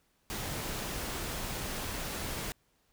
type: noise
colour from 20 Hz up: pink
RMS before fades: -37 dBFS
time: 0.3-2.52 s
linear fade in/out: 0 ms
effects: pink hiss -72 dBFS RMS until 2.92 s